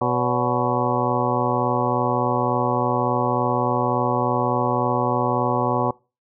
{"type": "harmonic tone with a mistuned harmonic", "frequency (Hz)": 123.47, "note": "B2", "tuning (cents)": 0, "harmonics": [1, 2, 3, 4, 5, 6, 7, 8, 9], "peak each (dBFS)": [-27, -27, -27, -27, -27, -27, -27, -27, -27], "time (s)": [0.01, 5.91], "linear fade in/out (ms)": 5, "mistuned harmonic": 5, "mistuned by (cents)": -120, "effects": ["noise-tail reverb RT60 0.3 s tail -23 dB re dry"]}